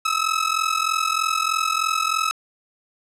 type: ring-modulated tone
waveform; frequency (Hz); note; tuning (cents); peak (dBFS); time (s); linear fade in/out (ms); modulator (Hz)
sawtooth; 1291; E6; -37; -13; 0.05-2.31; 0; 21.6
effects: low-pass 10000 Hz 12 dB/octave